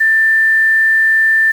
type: tone with quantisation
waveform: sine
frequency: 1779 Hz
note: A6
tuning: 19 cents sharp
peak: -8 dBFS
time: 0-1.52 s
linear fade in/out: 10 ms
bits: 6
effects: none